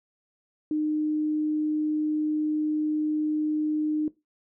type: tone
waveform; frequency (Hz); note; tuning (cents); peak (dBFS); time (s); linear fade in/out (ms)
sine; 305.4; D#4; -32; -23; 0.71-4.08; 2
effects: noise-tail reverb RT60 0.2 s tail -18 dB re dry